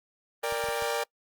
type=chord; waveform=sawtooth; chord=G minor; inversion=first; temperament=equal with one note detuned; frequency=466.2 / 587.3 / 798.2 Hz; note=Bb4 / D5 / G5; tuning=0 / 0 / +31 cents; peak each=-27 / -28 / -30 dBFS; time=0.43-1.04 s; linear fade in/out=10 ms
type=clicks; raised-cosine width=5 ms; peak=-34 dBFS; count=4; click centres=0.524 / 0.64 / 0.687 / 0.823 s
effects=noise-tail reverb RT60 0.1 s tail -25 dB re dry + Opus 32 kbps